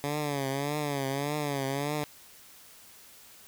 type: tone with vibrato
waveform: 10% pulse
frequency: 142.3 Hz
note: C#3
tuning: 46 cents sharp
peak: -21 dBFS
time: 0.04-2.04 s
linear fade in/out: 0 ms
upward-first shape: triangle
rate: 1.7 Hz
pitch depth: 110 cents each way
effects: white hiss -53 dBFS RMS until 3.47 s